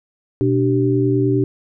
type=tone cluster; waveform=sine; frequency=123.8 / 295.2 / 385 Hz; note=B2 / D4 / G4; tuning=+5 / +9 / -31 cents; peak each=-18 dBFS; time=0.41-1.44 s; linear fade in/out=0 ms; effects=none